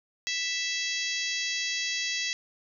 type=harmonic tone; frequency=659.3 Hz; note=E5; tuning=in tune; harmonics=3 / 4 / 5 / 6 / 7 / 8 / 9 / 10; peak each=-34 / -35 / -36 / -37 / -37 / -38 / -39 / -39 dBFS; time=0.27-2.33 s; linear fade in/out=0 ms; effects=none